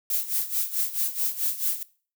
violet noise with tremolo, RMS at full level -24 dBFS, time 0.1-1.83 s, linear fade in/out 2 ms, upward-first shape sine, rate 4.6 Hz, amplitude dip 80%, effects noise-tail reverb RT60 0.4 s tail -19 dB re dry

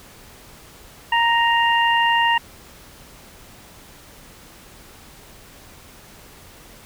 harmonic tone, 932.3 Hz, A#5, in tune, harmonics 1 / 2 / 3, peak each -17 / -20 / -22 dBFS, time 1.12-2.38 s, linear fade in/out 5 ms, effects pink hiss -45 dBFS RMS until 6.85 s

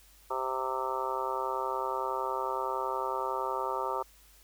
harmonic tone, 130.81 Hz, C3, in tune, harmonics 3 / 4 / 5 / 6 / 7 / 8 / 9 / 10, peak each -38 / -38 / -41 / -43 / -34 / -45 / -36 / -41 dBFS, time 0.3-4.03 s, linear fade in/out 10 ms, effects added 50 Hz sine -60 dBFS peak until 4.43 s + white hiss -60 dBFS RMS until 4.43 s

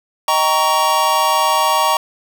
square chord, Eb dominant seventh, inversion none, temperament just, 622.3 / 777.8 / 933.4 / 1120.1 Hz, Eb5 / G5 / Bb5 / Db6, 0 / -14 / +2 / +18 cents, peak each -22 / -22 / -17 / -18 dBFS, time 0.28-1.97 s, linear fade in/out 2 ms, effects none

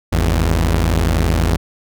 sawtooth tone pair together, 52 / 82.41 Hz, G#1 / E2, +3 / 0 cents, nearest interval minor sixth, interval 797 cents, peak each -12 dBFS, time 0.12-1.57 s, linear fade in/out 10 ms, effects none

